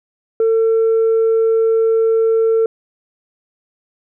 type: tone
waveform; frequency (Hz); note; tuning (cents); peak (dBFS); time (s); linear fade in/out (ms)
sine; 450; A4; +39; -9; 0.4-2.66; 2
effects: tanh soft clip ceiling -9 dBFS